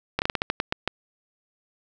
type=slowing click train; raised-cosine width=0.3 ms; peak=-7 dBFS; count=10; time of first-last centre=0.19-0.876 s; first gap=29 ms; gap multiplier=1.23; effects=none